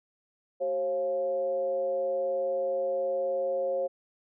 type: tone with frequency modulation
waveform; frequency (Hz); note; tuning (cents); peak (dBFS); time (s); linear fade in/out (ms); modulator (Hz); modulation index
sine; 538; C5; +48; -26; 0.6-3.88; 20; 157; 0.54
effects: none